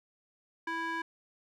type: tone with band-pass filter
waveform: square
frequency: 329.6 Hz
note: E4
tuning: in tune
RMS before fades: -35 dBFS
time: 0.67-1.02 s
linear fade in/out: 5 ms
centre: 1400 Hz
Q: 2.6
effects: none